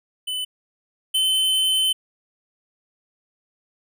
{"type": "tone pair in turn", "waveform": "square", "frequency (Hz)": [3012, 3061], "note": ["F#7", "G7"], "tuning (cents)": [30, -42], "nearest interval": "unison", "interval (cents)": 28, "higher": "second", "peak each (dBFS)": [-25, -18], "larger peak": "second", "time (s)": [[0.27, 0.45], [1.14, 1.93]], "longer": "second", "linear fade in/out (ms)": 10, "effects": []}